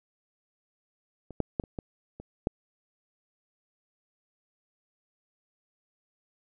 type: clicks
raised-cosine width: 2 ms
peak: -29 / -12 / -14 / -29 / -21 / -28 / -12 dBFS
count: 7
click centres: 1.307 / 1.403 / 1.598 / 1.638 / 1.788 / 2.2 / 2.471 s
effects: none